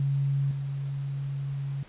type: tone with level steps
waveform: sine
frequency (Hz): 138.5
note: C#3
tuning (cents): -1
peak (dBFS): -23 / -29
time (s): 0-1.83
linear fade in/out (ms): 2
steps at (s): 0.51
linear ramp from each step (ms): 2
effects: pink hiss -53 dBFS RMS until 1.88 s + resampled to 8000 Hz